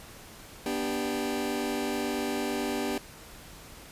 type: chord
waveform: sawtooth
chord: G major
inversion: first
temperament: just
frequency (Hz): 245 / 294 / 392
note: B3 / D4 / G4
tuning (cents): -14 / +2 / 0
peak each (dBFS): -29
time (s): 0.66-2.98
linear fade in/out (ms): 2
effects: pink hiss -48 dBFS RMS until 3.91 s + resampled to 32000 Hz